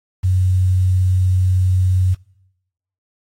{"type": "tone with quantisation", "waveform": "sine", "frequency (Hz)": 92.5, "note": "F#2", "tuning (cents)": 0, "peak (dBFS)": -12, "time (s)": [0.23, 2.15], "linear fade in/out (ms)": 20, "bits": 7, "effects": ["noise-tail reverb RT60 0.9 s tail -24 dB re dry", "AAC 48 kbps"]}